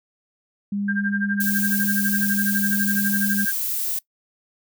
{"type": "tone", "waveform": "sine", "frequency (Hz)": 201.9, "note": "G#3", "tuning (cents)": -49, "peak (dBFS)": -22, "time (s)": [0.72, 3.45], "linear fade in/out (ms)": 5}
{"type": "tone with tremolo", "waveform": "sine", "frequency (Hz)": 1593, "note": "G6", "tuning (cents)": 27, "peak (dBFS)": -21, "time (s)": [0.88, 3.52], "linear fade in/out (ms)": 5, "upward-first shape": "sine", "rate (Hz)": 12, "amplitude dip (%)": 95}
{"type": "noise", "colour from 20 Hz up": "violet", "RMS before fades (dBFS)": -25, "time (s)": [1.4, 3.99], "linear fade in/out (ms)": 5}
{"effects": ["noise-tail reverb RT60 0.1 s tail -21 dB re dry"]}